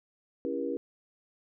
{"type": "chord", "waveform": "sine", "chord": "C# diminished seventh", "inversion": "none", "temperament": "just", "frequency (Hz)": [277.2, 332.6, 399.1, 479], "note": ["C#4", "E4", "G4", "Bb4"], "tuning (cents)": [0, 16, 31, 47], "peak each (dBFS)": [-35, -36, -37, -34], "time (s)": [0.45, 0.77], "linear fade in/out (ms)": 0, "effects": []}